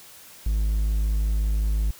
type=tone; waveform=triangle; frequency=52.8 Hz; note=G#1; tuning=29 cents sharp; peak=-18 dBFS; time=0.46-1.91 s; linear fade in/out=5 ms; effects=white hiss -47 dBFS RMS until 1.99 s